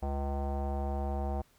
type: tone with low-pass filter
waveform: square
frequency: 69.9 Hz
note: C#2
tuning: 15 cents sharp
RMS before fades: -33 dBFS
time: 0.02-1.42 s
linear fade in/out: 10 ms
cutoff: 760 Hz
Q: 4.4
effects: pink hiss -66 dBFS RMS until 1.58 s